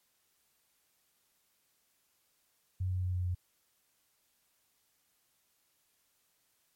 sine tone with pitch steps, 92.5 / 91.81 / 91.12 / 90.44 / 89.76 Hz, F#2 / F#2 / F#2 / F#2 / F2, 0 / -13 / -26 / -39 / +48 cents, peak -30 dBFS, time 2.8-3.35 s, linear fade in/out 10 ms, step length 110 ms, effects white hiss -74 dBFS RMS until 6.75 s + MP3 64 kbps

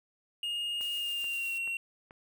triangle tone with pitch glide, 2847 to 2736 Hz, F7 to F7, +33 to -36 cents, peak -30 dBFS, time 0.43-1.77 s, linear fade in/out 2 ms, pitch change -69 cents, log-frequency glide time 0.95-1.54 s
click train, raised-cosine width 0.5 ms, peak -35 dBFS, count 4, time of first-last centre 0.81-2.109 s, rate 2.31 Hz
blue noise with tremolo, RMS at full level -47 dBFS, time 0.81-1.58 s, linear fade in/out 0 ms, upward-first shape sine, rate 7.9 Hz, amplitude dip 25%
effects none

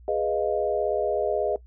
sine chord, F half-diminished seventh, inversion first, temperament equal, 415.3 / 493.9 / 622.3 / 698.5 Hz, Ab4 / Cb5 / Eb5 / F5, 0 / 0 / 0 / 0 cents, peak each -27 / -29 / -26 / -31 dBFS, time 0.08-1.56 s, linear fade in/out 2 ms, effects noise-tail reverb RT60 0.1 s tail -19 dB re dry + added 60 Hz sine -46 dBFS peak until 1.66 s

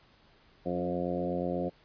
harmonic tone with a mistuned harmonic, 88.3 Hz, F2, 20 cents sharp, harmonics 1 / 2 / 3 / 4 / 5 / 6 / 7 / 8, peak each -45 / -35 / -37 / -37 / -40 / -35 / -40 / -40 dBFS, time 0.65-1.7 s, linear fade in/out 20 ms, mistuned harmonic 3, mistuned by +16 cents, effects pink hiss -62 dBFS RMS until 1.84 s + resampled to 11025 Hz

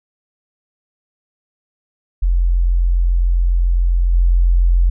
sine tone with level steps, 43.65 Hz, F1, in tune, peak -11 / -9 dBFS, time 2.22-4.9 s, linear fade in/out 10 ms, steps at 4.13 s, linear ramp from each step 5 ms, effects none

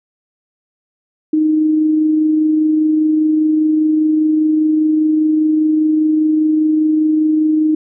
sine tone with amplitude modulation, 310 Hz, D#4, 6 cents flat, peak -9 dBFS, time 1.33-7.75 s, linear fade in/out 5 ms, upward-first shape sine, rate 25 Hz, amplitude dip 25%, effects none

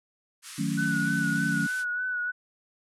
white band-pass noise, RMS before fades -43 dBFS, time 0.42-1.85 s, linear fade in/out 50 ms, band 1100 to 11000 Hz, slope 48 dB/octave
sine chord, D# half-diminished seventh, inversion none, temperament equal with one note detuned, 155.56 / 183.83 / 220 / 277.2 Hz, D#3 / F#3 / A3 / C#4, 0 / -11 / 0 / 0 cents, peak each -31 dBFS, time 0.58-1.67 s, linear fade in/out 10 ms
sine tone with vibrato, 1480 Hz, F#6, in tune, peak -27 dBFS, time 0.77-2.32 s, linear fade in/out 20 ms, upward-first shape sine, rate 3.3 Hz, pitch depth 33 cents each way
effects none

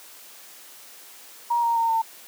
sine tone with pitch steps, 946 / 931.4 / 916.9 / 902.8 Hz, A#5 / A#5 / A#5 / A5, +25 / -2 / -29 / +44 cents, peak -19 dBFS, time 1.5-2.02 s, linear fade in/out 10 ms, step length 130 ms, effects white hiss -46 dBFS RMS until 2.27 s + high-pass 300 Hz 12 dB/octave

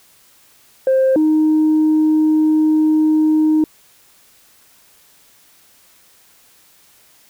sine tone pair in turn, 527 / 310.4 Hz, C5 / D#4, +12 / -4 cents, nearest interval major sixth, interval 916 cents, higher first, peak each -9 dBFS, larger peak neither, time 0.87-1.16 / 1.16-3.64 s, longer second, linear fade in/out 2 ms, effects tanh soft clip ceiling -8 dBFS + white hiss -51 dBFS RMS until 7.29 s

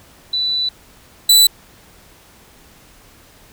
sine / sawtooth tone pair in turn, 3974 / 3974 Hz, B7 / B7, +10 / +10 cents, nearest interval unison, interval 0 cents, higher neither, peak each -16 / -4 dBFS, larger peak second, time 0.33-0.69 / 1.29-1.47 s, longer first, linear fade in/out 5 ms, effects pink hiss -47 dBFS RMS until 3.52 s

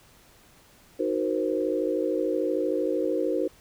sine chord, C half-diminished seventh, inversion first, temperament equal with one note detuned, 311.1 / 370 / 470.2 / 523.3 Hz, Eb4 / Gb4 / Bb4 / C5, 0 / 0 / +15 / 0 cents, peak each -29 dBFS, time 0.99-3.48 s, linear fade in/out 10 ms, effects pink hiss -56 dBFS RMS until 3.6 s

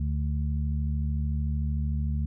harmonic tone, 73.42 Hz, D2, in tune, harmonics 1 / 2 / 3, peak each -26 / -32 / -36 dBFS, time 0-2.26 s, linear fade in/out 5 ms, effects none

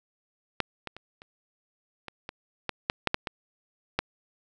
clicks, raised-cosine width 0.3 ms, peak -8 / -19 / -26 / -30 / -22 / -20 / -12 / -7 / -6 / -7 / -15 / -8 dBFS, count 12, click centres 0.603 / 0.873 / 0.966 / 1.219 / 2.083 / 2.291 / 2.693 / 2.899 / 3.073 / 3.144 / 3.272 / 3.99 s, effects none

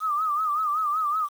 sine tone with vibrato, 1227 Hz, D#6, 25 cents flat, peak -22 dBFS, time 0-1.29 s, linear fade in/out 50 ms, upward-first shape sine, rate 5.3 Hz, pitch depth 96 cents each way, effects 8-bit

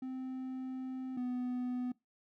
triangle tone pair in turn, 259.3 / 249 Hz, C4 / B3, -15 / +14 cents, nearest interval minor second, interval 71 cents, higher first, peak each -36 / -32 dBFS, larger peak second, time 0.02-1.17 / 1.17-1.92 s, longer first, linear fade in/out 5 ms, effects noise-tail reverb RT60 0.2 s tail -22 dB re dry

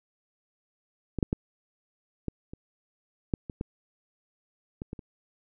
clicks, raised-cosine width 3 ms, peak -17 / -10 / -13 / -17 / -27 / -12 / -23 / -18 / -22 / -23 / -28 dBFS, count 11, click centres 1.187 / 1.228 / 1.329 / 2.283 / 2.535 / 3.338 / 3.498 / 3.611 / 4.819 / 4.931 / 4.992 s, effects none

